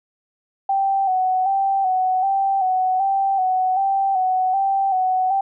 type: tone with vibrato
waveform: sine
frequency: 763 Hz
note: G5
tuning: 47 cents flat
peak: -16 dBFS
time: 0.69-5.41 s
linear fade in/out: 5 ms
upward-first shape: square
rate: 1.3 Hz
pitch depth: 42 cents each way
effects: none